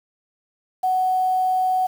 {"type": "tone with quantisation", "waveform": "sine", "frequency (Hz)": 744, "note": "F#5", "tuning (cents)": 9, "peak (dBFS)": -17, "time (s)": [0.83, 1.87], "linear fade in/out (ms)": 10, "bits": 7, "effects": []}